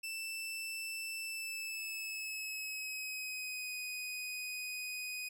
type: tone with pitch glide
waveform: sawtooth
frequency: 2659 to 2495 Hz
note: E7 to D#7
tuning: +14 to +4 cents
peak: -36 dBFS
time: 0.03-5.29 s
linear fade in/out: 10 ms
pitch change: -110 cents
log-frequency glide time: 1.19-3.76 s
effects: none